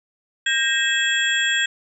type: tone cluster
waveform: sine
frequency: 1602 / 1877 / 2615 / 3320 / 7440 Hz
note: G6 / A#6 / E7 / G#7 / A#8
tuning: +37 / +11 / -15 / -1 / -4 cents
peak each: -22 / -24 / -27 / -22 / -30 dBFS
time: 0.46-1.66 s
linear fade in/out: 5 ms
effects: none